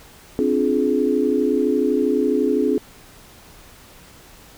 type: chord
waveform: sine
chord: D half-diminished seventh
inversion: third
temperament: equal with one note detuned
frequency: 261.6 / 293.7 / 349.2 / 422.6 Hz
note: C4 / D4 / F4 / Ab4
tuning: 0 / 0 / 0 / +30 cents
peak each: -21 / -22 / -24 / -20 dBFS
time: 0.39-2.78 s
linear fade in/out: 0 ms
effects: pink hiss -46 dBFS RMS until 4.57 s